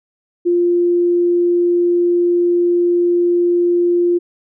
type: tone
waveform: sine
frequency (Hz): 349.2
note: F4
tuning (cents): 0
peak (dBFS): -11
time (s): 0.45-4.19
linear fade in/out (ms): 20
effects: none